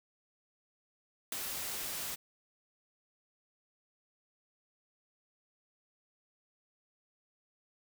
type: noise with ADSR envelope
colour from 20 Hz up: white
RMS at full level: -33 dBFS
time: 1.32-2.16 s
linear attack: 4 ms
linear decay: 8 ms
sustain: -6 dB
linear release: 19 ms
effects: none

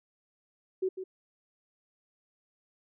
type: tone with echo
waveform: sine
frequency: 375.8 Hz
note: F#4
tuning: 27 cents sharp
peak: -26 dBFS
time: 0.82-0.89 s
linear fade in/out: 10 ms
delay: 150 ms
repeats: 1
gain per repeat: -9 dB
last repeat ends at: 1.04 s
effects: none

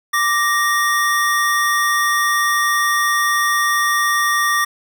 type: tone pair together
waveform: square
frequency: 1174.7 / 1864.7 Hz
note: D6 / A#6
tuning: 0 / 0 cents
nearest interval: minor sixth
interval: 800 cents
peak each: -18 dBFS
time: 0.13-4.65 s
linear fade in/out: 10 ms
effects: none

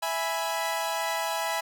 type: chord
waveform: sawtooth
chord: E major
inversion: none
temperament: equal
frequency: 659.3 / 830.6 / 987.8 Hz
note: E5 / G#5 / B5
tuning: 0 / 0 / 0 cents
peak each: -28 dBFS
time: 0.02-1.61 s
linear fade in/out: 10 ms
effects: none

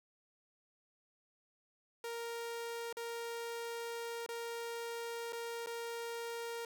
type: tone with dropouts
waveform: sawtooth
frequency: 466.2 Hz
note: A#4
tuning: in tune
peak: -36 dBFS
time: 2.04-6.65 s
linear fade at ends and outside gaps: 2 ms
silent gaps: 2.927-2.969 / 4.263-4.289 / 5.324-5.33 / 5.662-5.67 s
effects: none

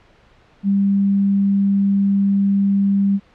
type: tone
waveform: sine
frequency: 198.2 Hz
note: G3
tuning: 19 cents sharp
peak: -13 dBFS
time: 0.63-3.2 s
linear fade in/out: 50 ms
effects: pink hiss -52 dBFS RMS until 3.34 s + low-pass 3000 Hz 12 dB/octave

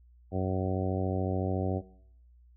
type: harmonic tone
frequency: 93.8 Hz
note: F#2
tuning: 24 cents sharp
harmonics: 1 / 2 / 3 / 4 / 5 / 6 / 7 / 8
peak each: -31 / -34 / -36 / -37 / -38 / -39 / -39 / -40 dBFS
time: 0.31-1.82 s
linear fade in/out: 50 ms
effects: noise-tail reverb RT60 0.7 s tail -20 dB re dry + added 60 Hz sine -55 dBFS peak until 2.56 s

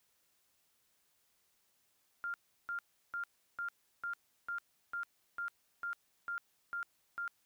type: tone bursts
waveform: sine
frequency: 1396.9 Hz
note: F6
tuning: in tune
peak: -36 dBFS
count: 12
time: 2.24-7.278 s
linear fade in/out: 0 ms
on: 99 ms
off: 350 ms
effects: white hiss -75 dBFS RMS until 7.45 s

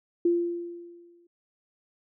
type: tone with exponential decay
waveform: sine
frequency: 344.9 Hz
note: F4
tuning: 22 cents flat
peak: -18 dBFS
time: 0.25-1.27 s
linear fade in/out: 5 ms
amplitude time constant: 220 ms
effects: none

